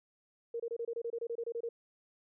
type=tone bursts; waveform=sine; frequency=466.2 Hz; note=A#4; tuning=in tune; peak=-34 dBFS; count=14; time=0.54-1.69 s; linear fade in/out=5 ms; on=58 ms; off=26 ms; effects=none